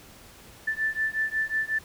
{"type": "beating tone pair", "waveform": "sine", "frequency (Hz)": [1760, 1765.5], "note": ["A6", "A6"], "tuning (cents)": [0, 5], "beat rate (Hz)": 5.5, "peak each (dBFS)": -28, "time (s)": [0.67, 1.79], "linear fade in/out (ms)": 10, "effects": ["pink hiss -50 dBFS RMS until 1.84 s"]}